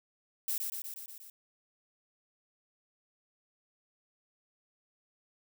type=noise with echo; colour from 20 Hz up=violet; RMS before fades=-33 dBFS; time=0.48-0.58 s; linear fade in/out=2 ms; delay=120 ms; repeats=6; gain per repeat=-3 dB; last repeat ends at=1.3 s; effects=none